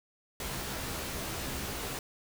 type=noise with comb filter; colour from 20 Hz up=pink; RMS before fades=-37 dBFS; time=0.4-1.99 s; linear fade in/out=2 ms; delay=15 ms; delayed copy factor=+0.55; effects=none